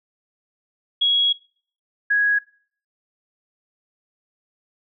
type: tone pair in turn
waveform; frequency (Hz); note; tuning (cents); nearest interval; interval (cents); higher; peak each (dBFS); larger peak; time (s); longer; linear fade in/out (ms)
sine; 3322 / 1661; G#7 / G#6; 0 / 0; octave; 1200; first; -15 / -15; neither; 1.01-1.33 / 2.1-2.39; first; 10
effects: noise-tail reverb RT60 0.5 s tail -22 dB re dry